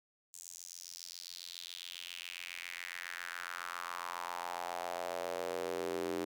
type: tone with high-pass filter sweep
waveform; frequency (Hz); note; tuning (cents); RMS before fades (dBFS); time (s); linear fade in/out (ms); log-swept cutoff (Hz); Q
square; 43.65; F1; 0; -42; 0.33-6.25; 10; 7400 to 340; 3.3
effects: none